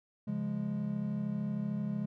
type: chord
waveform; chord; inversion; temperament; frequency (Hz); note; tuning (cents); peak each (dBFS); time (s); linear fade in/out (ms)
triangle; Db major; none; equal; 138.59 / 174.61 / 207.7; Db3 / F3 / Ab3; 0 / 0 / 0; -37 / -37 / -32; 0.27-2.06; 10
effects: none